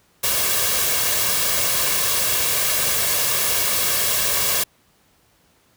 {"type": "noise with comb filter", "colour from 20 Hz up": "white", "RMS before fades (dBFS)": -20, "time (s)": [0.23, 4.64], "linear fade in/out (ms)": 10, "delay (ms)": 1.8, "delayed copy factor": 0.55, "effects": ["pink hiss -59 dBFS RMS until 5.76 s", "high-pass 60 Hz 12 dB/octave"]}